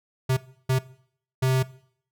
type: tone bursts at uneven times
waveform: square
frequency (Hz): 130.5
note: C3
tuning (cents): -4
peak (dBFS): -20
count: 3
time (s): 0.29-0.37 / 0.69-0.79 / 1.42-1.63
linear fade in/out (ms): 10
effects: noise-tail reverb RT60 0.6 s tail -19 dB re dry